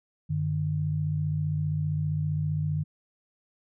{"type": "tone pair together", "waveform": "sine", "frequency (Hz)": [96.1, 151.29], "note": ["G2", "D#3"], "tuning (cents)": [-34, -48], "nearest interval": "minor sixth", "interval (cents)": 786, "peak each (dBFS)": [-31, -26], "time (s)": [0.29, 2.84], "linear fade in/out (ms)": 20, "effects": []}